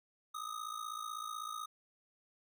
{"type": "ring-modulated tone", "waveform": "square", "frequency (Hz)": 1244.5, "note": "D#6", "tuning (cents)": 0, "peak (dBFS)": -38, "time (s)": [0.34, 1.66], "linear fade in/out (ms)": 10, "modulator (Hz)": 28, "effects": []}